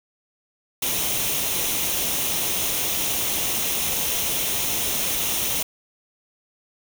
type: noise with comb filter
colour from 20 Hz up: white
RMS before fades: -24 dBFS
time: 0.82-5.63 s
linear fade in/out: 5 ms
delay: 0.32 ms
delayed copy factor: +0.5
effects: none